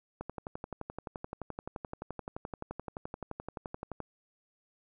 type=click train; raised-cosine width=1 ms; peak=-24 dBFS; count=45; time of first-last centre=0.21-4.003 s; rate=11.6 Hz; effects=none